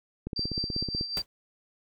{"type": "click train", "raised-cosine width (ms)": 3, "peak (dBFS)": -20, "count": 13, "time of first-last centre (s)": [0.27, 1.011], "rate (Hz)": 16.2}
{"type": "tone with tremolo", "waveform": "sine", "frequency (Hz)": 4692, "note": "D8", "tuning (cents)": -2, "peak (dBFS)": -27, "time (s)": [0.36, 1.22], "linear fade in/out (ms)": 5, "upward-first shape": "triangle", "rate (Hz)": 5.2, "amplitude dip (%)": 70}
{"type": "noise with exponential decay", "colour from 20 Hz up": "pink", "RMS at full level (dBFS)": -31, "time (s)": [1.17, 1.26], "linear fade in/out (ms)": 0, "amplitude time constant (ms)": 19}
{"effects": []}